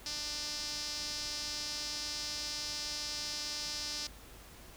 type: tone with band-pass filter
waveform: sawtooth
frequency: 297.2 Hz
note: D4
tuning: 21 cents sharp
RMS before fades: -39 dBFS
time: 0.06-4.07 s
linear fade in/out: 2 ms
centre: 5100 Hz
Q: 4
effects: added 50 Hz sine -57 dBFS peak until 4.76 s + pink hiss -54 dBFS RMS until 4.76 s